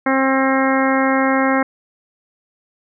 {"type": "harmonic tone", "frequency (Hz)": 266.7, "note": "C4", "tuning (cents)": 33, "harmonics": [1, 2, 3, 4, 5, 6, 7, 8], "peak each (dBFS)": [-17, -20, -22, -23, -24, -25, -25, -26], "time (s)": [0.06, 1.63], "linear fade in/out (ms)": 5, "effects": []}